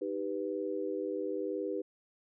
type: chord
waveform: sine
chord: Eb augmented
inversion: none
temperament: equal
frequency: 311.1 / 392 / 493.9 Hz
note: Eb4 / G4 / B4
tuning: 0 / 0 / 0 cents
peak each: -38 / -36 / -37 dBFS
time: 0.01-1.82 s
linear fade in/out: 10 ms
effects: none